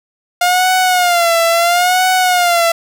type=tone with vibrato; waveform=sawtooth; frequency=705 Hz; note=F5; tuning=16 cents sharp; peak=-6 dBFS; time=0.41-2.72 s; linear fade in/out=5 ms; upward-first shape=sine; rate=0.74 Hz; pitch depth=93 cents each way; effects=none